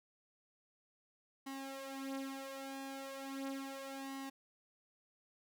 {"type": "tone with flanger", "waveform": "sawtooth", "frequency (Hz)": 271, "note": "C#4", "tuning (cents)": -39, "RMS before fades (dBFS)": -45, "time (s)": [1.46, 4.3], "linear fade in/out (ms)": 10, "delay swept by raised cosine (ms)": [1, 6.2], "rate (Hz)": 0.37, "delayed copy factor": 0.75, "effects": []}